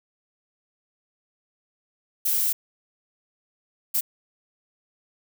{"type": "noise bursts at uneven times", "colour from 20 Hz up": "violet", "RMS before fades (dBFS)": -23, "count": 2, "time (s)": [[2.25, 2.53], [3.94, 4.01]], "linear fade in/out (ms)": 10, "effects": []}